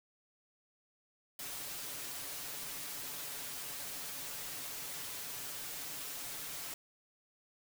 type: noise with comb filter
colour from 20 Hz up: white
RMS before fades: -43 dBFS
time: 1.39-6.74 s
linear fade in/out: 2 ms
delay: 7 ms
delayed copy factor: +0.7
effects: none